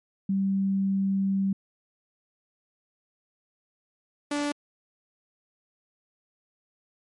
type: tone pair in turn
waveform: sine / sawtooth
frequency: 194.6 / 290.8 Hz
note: G3 / D4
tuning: -12 / -17 cents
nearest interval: perfect fifth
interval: 695 cents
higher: second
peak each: -22 dBFS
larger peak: neither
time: 0.29-1.53 / 4.31-4.52 s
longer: first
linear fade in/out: 5 ms
effects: MP3 48 kbps